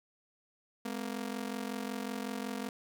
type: ring-modulated tone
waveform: sawtooth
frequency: 233.1 Hz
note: A#3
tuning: in tune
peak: -29 dBFS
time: 0.85-2.69 s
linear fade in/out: 2 ms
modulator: 22.7 Hz
effects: none